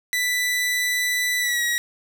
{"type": "tone with pitch glide", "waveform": "sawtooth", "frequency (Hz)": [1981, 1909.1], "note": ["B6", "A#6"], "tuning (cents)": [5, 41], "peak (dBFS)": -17, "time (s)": [0.13, 1.78], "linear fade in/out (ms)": 0, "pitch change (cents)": -64, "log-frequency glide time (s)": [1.39, 1.62], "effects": []}